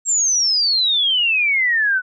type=exponential sweep; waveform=sine; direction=down; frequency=7610 to 1468 Hz; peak=-14 dBFS; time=0.05-2.02 s; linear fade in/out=50 ms; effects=none